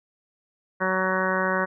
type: harmonic tone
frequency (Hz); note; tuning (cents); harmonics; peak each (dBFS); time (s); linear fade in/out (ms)
187.3; F#3; +21; 1 / 2 / 3 / 4 / 5 / 6 / 7 / 8 / 9 / 10; -30 / -31 / -28 / -37 / -31 / -29 / -37 / -28 / -33 / -32; 0.8-1.66; 20
effects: none